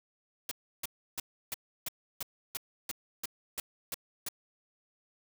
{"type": "noise bursts", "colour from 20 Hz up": "white", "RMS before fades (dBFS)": -36, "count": 12, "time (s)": [0.49, 4.286], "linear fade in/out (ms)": 2, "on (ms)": 23, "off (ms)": 320, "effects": []}